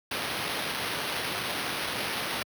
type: noise with sample-and-hold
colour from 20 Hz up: white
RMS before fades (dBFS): -32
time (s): 0.11-2.43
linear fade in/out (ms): 5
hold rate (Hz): 7350
effects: high-pass 100 Hz 12 dB/octave